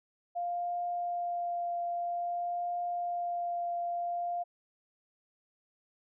sine tone with vibrato, 698.5 Hz, F5, in tune, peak -31 dBFS, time 0.35-4.44 s, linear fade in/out 20 ms, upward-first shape triangle, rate 0.51 Hz, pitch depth 12 cents each way, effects none

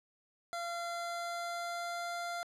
25% pulse tone with pitch glide, 687 to 693 Hz, F5 to F5, -29 to -14 cents, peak -33 dBFS, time 0.53-2.43 s, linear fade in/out 0 ms, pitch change +15 cents, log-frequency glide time 0.86-2.15 s, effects low-pass 10000 Hz 12 dB/octave

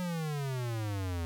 square exponential sweep, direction down, 183 to 82.41 Hz, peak -33 dBFS, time 0-1.25 s, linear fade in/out 0 ms, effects none

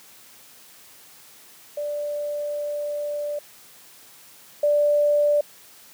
sine tone pair in turn, 587.3 / 587.3 Hz, D5 / D5, 0 / 0 cents, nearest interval unison, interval 0 cents, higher neither, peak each -25 / -16 dBFS, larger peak second, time 1.77-3.39 / 4.63-5.41 s, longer first, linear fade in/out 5 ms, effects white hiss -49 dBFS RMS until 5.93 s + high-pass 100 Hz 12 dB/octave

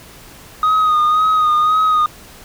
sine tone with vibrato, 1245 Hz, D#6, 1 cent sharp, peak -8 dBFS, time 0.63-2.06 s, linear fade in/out 2 ms, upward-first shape sine, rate 1.9 Hz, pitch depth 36 cents each way, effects tanh soft clip ceiling -10 dBFS + pink hiss -40 dBFS RMS until 2.44 s

